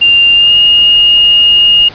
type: tone with pitch glide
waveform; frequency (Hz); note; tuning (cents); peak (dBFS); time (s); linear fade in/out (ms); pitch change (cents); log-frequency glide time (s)
sine; 2794 to 2848; F7 to F7; 0 to +33; -3; 0.01-1.89; 10; +33; 0.34-0.54
effects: pink hiss -30 dBFS RMS until 1.94 s + resampled to 11025 Hz